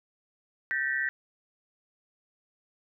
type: tone cluster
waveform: sine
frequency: 1554 / 1785 / 1921 Hz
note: G6 / A6 / B6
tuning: -16 / +24 / -48 cents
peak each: -31 dBFS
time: 0.71-1.09 s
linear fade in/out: 0 ms
effects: none